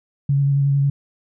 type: tone with vibrato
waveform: sine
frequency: 139.9 Hz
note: C#3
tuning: 16 cents sharp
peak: -14 dBFS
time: 0.29-0.9 s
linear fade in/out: 5 ms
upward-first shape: square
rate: 11 Hz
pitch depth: 14 cents each way
effects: none